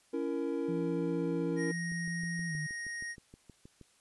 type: chord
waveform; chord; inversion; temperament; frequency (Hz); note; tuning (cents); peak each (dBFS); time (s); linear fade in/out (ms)
triangle; A# diminished; first; just; 279.7 / 335.6 / 466.2; C#4 / E4 / A#4; +16 / +31 / 0; -34; 0.13-1.72; 10
type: tone with pitch glide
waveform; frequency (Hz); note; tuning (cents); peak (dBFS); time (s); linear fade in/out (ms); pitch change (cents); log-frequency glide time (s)
sine; 170 to 152.33; F3 to D#3; -46 to -36; -35; 0.68-2.67; 10; -190; 2.47-2.55
type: tone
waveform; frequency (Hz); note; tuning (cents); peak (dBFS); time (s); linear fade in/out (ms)
square; 1871; A#6; +6; -38; 1.56-3.16; 50
type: click train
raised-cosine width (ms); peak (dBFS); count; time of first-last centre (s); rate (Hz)
3; -38; 13; 1.92-3.813; 6.34
effects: white hiss -67 dBFS RMS until 4 s + resampled to 24000 Hz